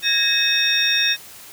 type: tone cluster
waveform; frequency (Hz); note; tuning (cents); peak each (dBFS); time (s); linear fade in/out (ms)
sine; 1650 / 1852 / 2563 / 3664 / 5570; G#6 / A#6 / E7 / A#7 / F8; -12 / -12 / -49 / -31 / -5; -25 / -26 / -22 / -19 / -23; 0.02-1.17; 50
effects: white hiss -41 dBFS RMS until 1.52 s